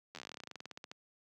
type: slowing click train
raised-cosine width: 0.2 ms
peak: -28 dBFS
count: 24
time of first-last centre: 0.15-0.915 s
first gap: 11 ms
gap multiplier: 1.09
effects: high-pass 150 Hz 12 dB/octave